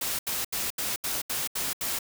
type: noise bursts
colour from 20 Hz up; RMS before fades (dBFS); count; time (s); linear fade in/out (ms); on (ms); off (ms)
white; -30; 8; 0.01-1.989; 5; 180; 77
effects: none